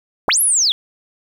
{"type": "linear two-way sweep", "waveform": "sine", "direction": "up then down", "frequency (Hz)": [164.81, 11530, 3198], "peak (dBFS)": -12, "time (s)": [0.28, 0.72], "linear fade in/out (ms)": 0, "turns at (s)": 0.41, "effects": ["7-bit"]}